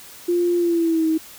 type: tone with pitch glide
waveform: sine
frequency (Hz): 349.2 to 318.4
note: F4 to D#4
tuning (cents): 0 to +40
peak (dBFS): -16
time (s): 0.28-1.18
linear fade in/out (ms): 10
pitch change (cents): -160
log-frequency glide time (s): 0.57-1.07
effects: white hiss -42 dBFS RMS until 1.38 s